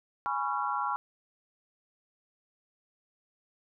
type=chord; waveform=sine; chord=C# dominant seventh; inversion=second; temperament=equal with one note detuned; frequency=830.6 / 987.8 / 1108.7 / 1366.6 Hz; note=G#5 / B5 / C#6 / E#6; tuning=0 / 0 / 0 / -38 cents; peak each=-34 dBFS; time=0.26-0.96 s; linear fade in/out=0 ms; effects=none